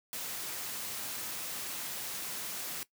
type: noise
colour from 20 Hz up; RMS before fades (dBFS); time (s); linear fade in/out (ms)
white; -39; 0.13-2.83; 0
effects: noise-tail reverb RT60 0.1 s tail -18 dB re dry + high-pass 100 Hz 12 dB/octave